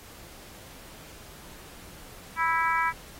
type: harmonic tone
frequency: 328.2 Hz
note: E4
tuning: 8 cents flat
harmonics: 3 / 4 / 5 / 6 / 7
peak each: -26 / -28 / -30 / -32 / -33 dBFS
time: 2.36-2.93 s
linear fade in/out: 50 ms
effects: pink hiss -48 dBFS RMS until 3.19 s + AAC 48 kbps

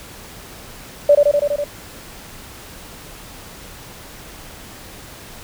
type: tone with echo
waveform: sine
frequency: 581 Hz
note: D5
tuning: 19 cents flat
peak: -6 dBFS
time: 1.09-1.15 s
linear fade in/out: 5 ms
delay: 82 ms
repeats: 6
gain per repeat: -2 dB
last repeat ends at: 1.642 s
effects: pink hiss -38 dBFS RMS until 5.43 s

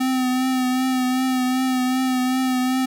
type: tone with vibrato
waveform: square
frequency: 256.5 Hz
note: C4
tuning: 34 cents flat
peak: -19 dBFS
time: 0-2.86 s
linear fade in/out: 10 ms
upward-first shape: triangle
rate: 2.6 Hz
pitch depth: 31 cents each way
effects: none

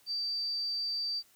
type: tone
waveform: sine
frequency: 4651 Hz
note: D8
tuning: 18 cents flat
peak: -31 dBFS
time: 0.06-1.23 s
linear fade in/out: 50 ms
effects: white hiss -64 dBFS RMS until 1.35 s

